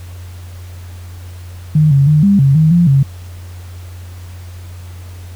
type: tone with pitch steps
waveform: sine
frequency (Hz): 153.3 / 138.4 / 151.3 / 200 / 137 / 157.2 / 172.8 / 137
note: D#3 / C#3 / D#3 / G3 / C#3 / D#3 / F3 / C#3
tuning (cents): -25 / -2 / -48 / +35 / -20 / +18 / -18 / -20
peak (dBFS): -6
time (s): 1.75-3.03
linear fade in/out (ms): 5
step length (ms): 160
effects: added 89 Hz sine -28 dBFS peak until 5.35 s + pink hiss -42 dBFS RMS until 5.35 s